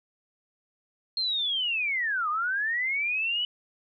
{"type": "linear two-way sweep", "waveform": "sine", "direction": "down then up", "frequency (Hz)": [4239, 1183, 2988], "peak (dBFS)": -25, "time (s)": [1.17, 3.45], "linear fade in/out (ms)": 2, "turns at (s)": 2.29, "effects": []}